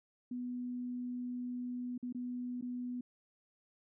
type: tone with dropouts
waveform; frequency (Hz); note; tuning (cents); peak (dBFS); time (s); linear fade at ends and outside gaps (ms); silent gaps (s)
sine; 246.9; B3; 0; -37; 0.31-3.01; 5; 1.979-2.027 / 2.126-2.147 / 2.612-2.623
effects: none